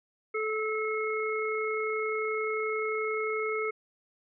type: harmonic tone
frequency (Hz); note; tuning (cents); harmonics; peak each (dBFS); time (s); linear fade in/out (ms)
434.3; A4; -23; 1 / 3 / 5; -30 / -35 / -34; 0.34-3.71; 10
effects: none